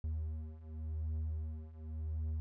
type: beating tone pair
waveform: triangle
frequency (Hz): 77.78 / 78.67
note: D#2 / D#2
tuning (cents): 0 / +20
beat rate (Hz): 0.89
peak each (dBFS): -40 / -37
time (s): 0.04-2.4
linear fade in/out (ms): 0
effects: none